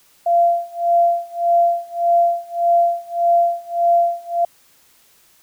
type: tone with tremolo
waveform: sine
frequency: 688 Hz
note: F5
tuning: 26 cents flat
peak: -10 dBFS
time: 0.26-4.45 s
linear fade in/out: 5 ms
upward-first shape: sine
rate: 1.7 Hz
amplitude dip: 95%
effects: white hiss -54 dBFS RMS until 5.42 s